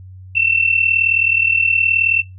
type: tone pair together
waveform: sine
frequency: 2661 / 2700 Hz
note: E7 / E7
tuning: +16 / +41 cents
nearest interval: unison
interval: 25 cents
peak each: -16 / -15 dBFS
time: 0.35-2.22 s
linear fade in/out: 10 ms
effects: noise-tail reverb RT60 0.2 s tail -19 dB re dry + added 93 Hz sine -34 dBFS peak until 2.38 s